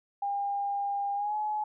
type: tone with pitch glide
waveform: sine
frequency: 804 to 848.4 Hz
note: G5 to G#5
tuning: +44 to +37 cents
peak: -28 dBFS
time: 0.22-1.64 s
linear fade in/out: 5 ms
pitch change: +93 cents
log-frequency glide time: 1.15-1.35 s
effects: none